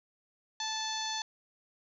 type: harmonic tone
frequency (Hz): 876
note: A5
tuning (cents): -8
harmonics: 1 / 2 / 3 / 4 / 5 / 6 / 7 / 8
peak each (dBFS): -38 / -42 / -48 / -39 / -39 / -48 / -41 / -52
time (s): 0.6-1.22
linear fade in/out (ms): 2
effects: none